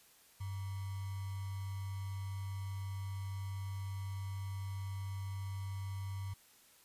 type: tone with sample-and-hold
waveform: sine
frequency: 97 Hz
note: G2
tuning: 18 cents flat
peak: -38 dBFS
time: 0.4-6.34 s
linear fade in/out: 10 ms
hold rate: 1050 Hz
effects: white hiss -64 dBFS RMS until 6.84 s + resampled to 32000 Hz